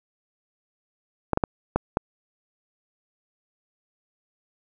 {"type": "clicks", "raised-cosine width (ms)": 1, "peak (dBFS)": -6, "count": 5, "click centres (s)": [1.333, 1.374, 1.438, 1.76, 1.971], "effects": []}